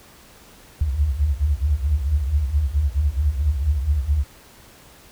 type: tone cluster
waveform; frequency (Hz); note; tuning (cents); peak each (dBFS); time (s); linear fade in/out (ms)
sine; 63.3 / 73 / 77.5; B1 / D2 / D#2; +43 / -10 / -6; -25 / -20 / -23; 0.81-4.24; 5
effects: pink hiss -48 dBFS RMS until 5.11 s